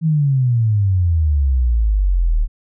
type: exponential sweep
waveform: sine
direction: down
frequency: 164.81 to 36.71 Hz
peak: -12 dBFS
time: 0.01-2.48 s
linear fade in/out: 50 ms
effects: none